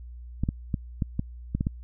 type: clicks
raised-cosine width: 5 ms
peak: -13 dBFS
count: 8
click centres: 0.436 / 0.489 / 0.742 / 1.022 / 1.194 / 1.55 / 1.609 / 1.669 s
effects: added 60 Hz sine -39 dBFS peak until 1.83 s